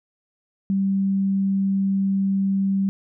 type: tone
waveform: sine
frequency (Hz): 194.8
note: G3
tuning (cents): -11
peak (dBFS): -18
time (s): 0.7-2.89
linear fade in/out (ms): 0
effects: none